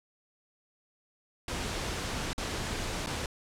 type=noise with dropouts; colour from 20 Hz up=pink; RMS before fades=-34 dBFS; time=1.48-3.26 s; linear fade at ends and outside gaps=2 ms; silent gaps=2.332-2.379 / 3.062-3.07 s; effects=low-pass 8000 Hz 12 dB/octave